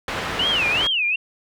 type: low-pass noise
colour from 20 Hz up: white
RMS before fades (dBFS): -27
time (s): 0.08-0.87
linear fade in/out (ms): 2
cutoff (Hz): 2100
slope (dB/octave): 12
type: tone with vibrato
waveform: sine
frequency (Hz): 2794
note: F7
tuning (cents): 0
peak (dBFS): -18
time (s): 0.39-1.16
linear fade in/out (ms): 5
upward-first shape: sine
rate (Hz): 2.6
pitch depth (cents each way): 270
effects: none